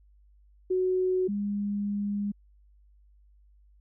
sine tone pair in turn, 370 / 203.7 Hz, F#4 / G#3, 0 / -33 cents, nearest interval minor seventh, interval 1033 cents, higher first, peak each -23 / -27 dBFS, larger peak first, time 0.7-1.28 / 1.28-2.32 s, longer second, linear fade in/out 10 ms, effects added 50 Hz sine -56 dBFS peak until 3.8 s

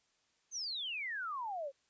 sine exponential sweep, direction down, 6460 to 523 Hz, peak -37 dBFS, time 0.51-1.72 s, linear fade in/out 50 ms, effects white hiss -75 dBFS RMS until 1.89 s + resampled to 16000 Hz

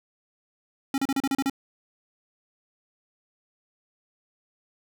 square tone bursts, 272.3 Hz, C#4, 31 cents flat, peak -23 dBFS, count 8, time 0.94-1.498 s, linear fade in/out 2 ms, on 40 ms, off 34 ms, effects none

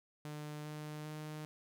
sawtooth tone with pitch steps, 150 / 151.57 / 153.15 Hz, D3 / D#3 / D#3, +37 / -45 / -27 cents, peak -39 dBFS, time 0.25-1.45 s, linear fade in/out 0 ms, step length 400 ms, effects none

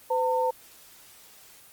sine tone pair together, 508 / 905.2 Hz, B4 / A5, +49 / +49 cents, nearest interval minor seventh, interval 1000 cents, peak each -25 dBFS, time 0.1-0.51 s, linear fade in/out 10 ms, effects white hiss -52 dBFS RMS until 1.72 s + Opus 24 kbps

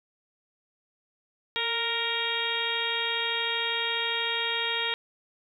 harmonic tone with a mistuned harmonic, 466.2 Hz, A#4, in tune, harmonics 1 / 2 / 3 / 4 / 5 / 6 / 7 / 8, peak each -37 / -36 / -37 / -34 / -34 / -36 / -32 / -33 dBFS, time 1.56-4.94 s, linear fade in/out 0 ms, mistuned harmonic 1, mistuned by -30 cents, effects 10-bit

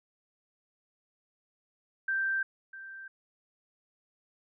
sine tone with echo, 1568 Hz, G6, in tune, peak -27 dBFS, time 2.08-2.43 s, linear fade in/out 5 ms, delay 650 ms, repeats 1, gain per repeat -15 dB, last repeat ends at 3.08 s, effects none

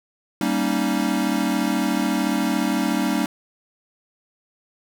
square chord, Eb dominant seventh, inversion first, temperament equal, 196 / 233.1 / 277.2 / 311.1 Hz, G3 / Bb3 / Db4 / Eb4, 0 / 0 / 0 / 0 cents, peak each -26 dBFS, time 0.41-3.26 s, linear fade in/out 2 ms, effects none

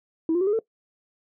sine tone with pitch steps, 324.2 / 351.5 / 381.1 / 413.2 / 448 Hz, E4 / F4 / G4 / G#4 / A4, -29 / +11 / -49 / -9 / +31 cents, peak -18 dBFS, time 0.29-0.59 s, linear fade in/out 2 ms, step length 60 ms, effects noise-tail reverb RT60 0.1 s tail -20 dB re dry + tanh soft clip ceiling -16 dBFS

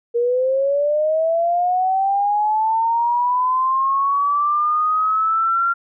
sine linear sweep, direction up, 467.7 to 1385 Hz, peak -15 dBFS, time 0.14-5.74 s, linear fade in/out 20 ms, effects none

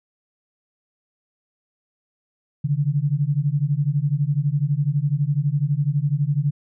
sine beating tone pair, 138.59 / 150.59 Hz, C#3 / D3, 0 / +44 cents, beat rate 12 Hz, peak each -21 dBFS, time 2.64-6.51 s, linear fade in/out 10 ms, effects none

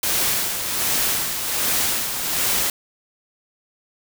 white noise with tremolo, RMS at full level -20 dBFS, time 0.03-2.7 s, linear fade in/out 2 ms, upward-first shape sine, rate 1.3 Hz, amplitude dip 50%, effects none

